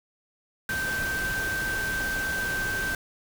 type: tone in noise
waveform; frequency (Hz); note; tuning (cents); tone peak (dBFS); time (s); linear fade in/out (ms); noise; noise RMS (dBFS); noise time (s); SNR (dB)
sine; 1558; G6; -11; -27; 0.69-2.95; 2; pink; -34; 0.69-2.95; +4
effects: none